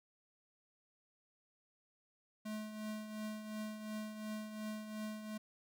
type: tone with tremolo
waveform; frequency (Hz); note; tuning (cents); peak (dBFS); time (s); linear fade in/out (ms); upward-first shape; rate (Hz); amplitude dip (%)
square; 214.7; A3; -42; -40; 2.45-5.38; 10; triangle; 2.8; 60
effects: none